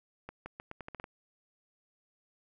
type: accelerating click train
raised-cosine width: 0.5 ms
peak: -27 dBFS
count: 9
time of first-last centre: 0.29-1.041 s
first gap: 170 ms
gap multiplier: 0.82
effects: none